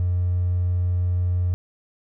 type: tone with hard clipping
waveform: triangle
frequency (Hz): 89.4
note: F2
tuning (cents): +41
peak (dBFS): -19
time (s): 0-1.54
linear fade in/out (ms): 0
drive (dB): 3
effects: none